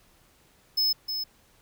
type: tone with echo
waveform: square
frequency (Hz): 5200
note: E8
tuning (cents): -24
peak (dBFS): -22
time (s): 0.77-0.93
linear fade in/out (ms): 10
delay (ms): 310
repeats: 1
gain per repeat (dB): -7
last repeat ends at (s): 1.24
effects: pink hiss -61 dBFS RMS until 1.61 s